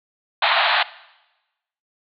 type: band-pass noise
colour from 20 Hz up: pink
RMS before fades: -18 dBFS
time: 0.42-0.83 s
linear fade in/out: 5 ms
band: 640 to 4200 Hz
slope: 96 dB/octave
effects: noise-tail reverb RT60 1.0 s tail -19 dB re dry